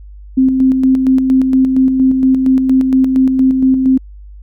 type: tone with tremolo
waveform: sine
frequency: 262 Hz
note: C4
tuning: 2 cents sharp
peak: -6 dBFS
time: 0.37-3.98 s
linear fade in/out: 10 ms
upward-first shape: square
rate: 4.3 Hz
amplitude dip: 40%
effects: added 50 Hz sine -31 dBFS peak until 4.42 s